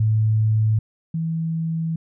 sine tone pair in turn, 109.1 / 163 Hz, A2 / E3, -14 / -19 cents, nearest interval perfect fifth, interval 695 cents, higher second, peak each -15 / -21 dBFS, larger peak first, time 0-0.79 / 1.14-1.96 s, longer second, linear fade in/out 5 ms, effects none

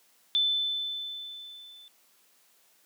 sine tone with level ramp, 3520 Hz, A7, in tune, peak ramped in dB -21 to -49 dBFS, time 0.35-1.88 s, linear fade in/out 0 ms, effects white hiss -64 dBFS RMS until 2.85 s + high-pass 200 Hz 12 dB/octave

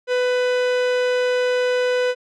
45% pulse tone, 498.4 Hz, B4, 16 cents sharp, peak -17 dBFS, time 0.07-2.15 s, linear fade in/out 50 ms, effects low-pass 4000 Hz 12 dB/octave

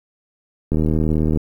click train, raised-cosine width 3 ms, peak -7 dBFS, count 52, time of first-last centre 0.72-1.373 s, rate 78.1 Hz, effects 8-bit

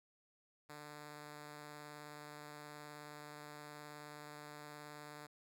5% pulse tone with vibrato, 148.6 Hz, D3, 21 cents sharp, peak -39 dBFS, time 0.69-5.27 s, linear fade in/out 10 ms, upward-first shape sine, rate 19 Hz, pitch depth 12 cents each way, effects none

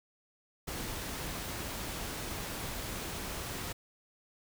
pink noise, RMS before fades -39 dBFS, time 0.67-3.73 s, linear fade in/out 10 ms, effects none

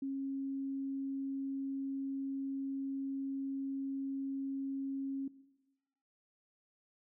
sine tone, 272 Hz, C#4, 33 cents flat, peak -35 dBFS, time 0.02-5.28 s, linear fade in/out 5 ms, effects noise-tail reverb RT60 1.0 s tail -18 dB re dry

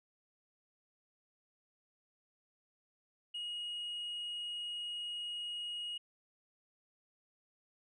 sine tone, 2885 Hz, F#7, 44 cents flat, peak -36 dBFS, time 3.34-5.98 s, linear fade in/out 10 ms, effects tanh soft clip ceiling -37 dBFS

